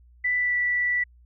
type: tone with pitch glide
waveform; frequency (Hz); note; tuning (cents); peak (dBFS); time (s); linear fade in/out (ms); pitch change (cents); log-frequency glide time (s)
sine; 1983 to 1962.5; B6 to B6; +7 to -11; -21; 0.24-1.04; 10; -18; 0.36-0.55
effects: added 60 Hz sine -51 dBFS peak until 1.25 s